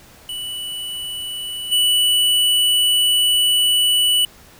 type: tone with level steps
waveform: square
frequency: 2960 Hz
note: F#7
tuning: in tune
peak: -26 / -14 dBFS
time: 0.29-4.25 s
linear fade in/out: 2 ms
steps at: 1.71 s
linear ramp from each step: 20 ms
effects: pink hiss -46 dBFS RMS until 4.59 s